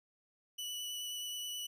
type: tone with vibrato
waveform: sawtooth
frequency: 2960 Hz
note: F#7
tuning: in tune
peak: -36 dBFS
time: 0.58-1.67 s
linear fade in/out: 10 ms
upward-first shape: triangle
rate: 9.4 Hz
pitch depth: 14 cents each way
effects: none